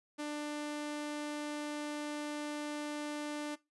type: tone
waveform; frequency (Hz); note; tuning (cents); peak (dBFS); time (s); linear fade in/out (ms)
sawtooth; 296.7; D4; +18; -33; 0.18-3.56; 20
effects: noise-tail reverb RT60 0.2 s tail -19 dB re dry + resampled to 24000 Hz